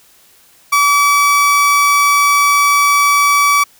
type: tone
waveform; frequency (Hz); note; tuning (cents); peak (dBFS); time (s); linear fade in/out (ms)
30% pulse; 1147; D6; -41; -6; 0.72-3.64; 10
effects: white hiss -48 dBFS RMS until 3.79 s